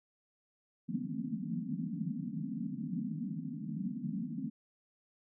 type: band-pass noise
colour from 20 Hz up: white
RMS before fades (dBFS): -38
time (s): 0.88-4.5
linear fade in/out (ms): 10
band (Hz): 150 to 270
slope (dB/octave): 96
effects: none